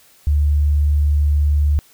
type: tone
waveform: sine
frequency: 73.42 Hz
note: D2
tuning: in tune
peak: -12 dBFS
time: 0.27-1.79 s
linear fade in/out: 0 ms
effects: white hiss -51 dBFS RMS until 1.93 s